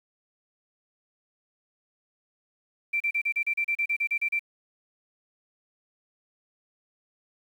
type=tone bursts; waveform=sine; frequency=2349 Hz; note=D7; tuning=in tune; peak=-23 dBFS; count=14; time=2.93-4.394 s; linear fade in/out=10 ms; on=73 ms; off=34 ms; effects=9-bit